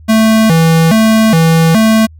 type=tone with vibrato; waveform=square; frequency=190 Hz; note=F#3; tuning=46 cents sharp; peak=-6 dBFS; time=0.08-2.07 s; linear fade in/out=20 ms; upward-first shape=square; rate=1.2 Hz; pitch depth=260 cents each way; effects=added 79 Hz sine -33 dBFS peak until 2.19 s